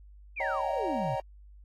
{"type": "exponential sweep", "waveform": "sine", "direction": "down", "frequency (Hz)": [2560, 113.5], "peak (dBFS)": -32, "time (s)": [0.36, 1.16], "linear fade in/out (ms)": 20}
{"type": "chord", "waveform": "triangle", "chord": "Eb dominant seventh", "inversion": "third", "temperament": "equal with one note detuned", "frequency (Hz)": [554.4, 622.3, 770.1, 932.3], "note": ["Db5", "Eb5", "G5", "Bb5"], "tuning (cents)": [0, 0, -31, 0], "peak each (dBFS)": [-33, -34, -32, -34], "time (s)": [0.4, 1.2], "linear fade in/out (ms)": 2}
{"effects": ["added 50 Hz sine -49 dBFS peak until 1.64 s", "AAC 48 kbps"]}